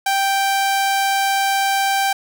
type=tone; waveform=sawtooth; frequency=784 Hz; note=G5; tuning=in tune; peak=-12 dBFS; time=0.06-2.13 s; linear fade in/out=5 ms; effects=none